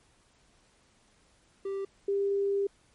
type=tone pair in turn; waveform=triangle / sine; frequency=392 / 398.2 Hz; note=G4 / G4; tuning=0 / +27 cents; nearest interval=unison; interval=27 cents; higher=second; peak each=-29 / -25 dBFS; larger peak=second; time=1.65-1.85 / 2.08-2.67 s; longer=second; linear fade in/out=5 ms; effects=pink hiss -65 dBFS RMS until 2.94 s + MP3 48 kbps